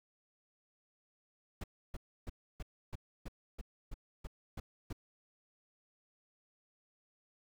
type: noise bursts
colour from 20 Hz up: brown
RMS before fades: -41 dBFS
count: 11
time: 1.61-4.929 s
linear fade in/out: 5 ms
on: 29 ms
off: 300 ms
effects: none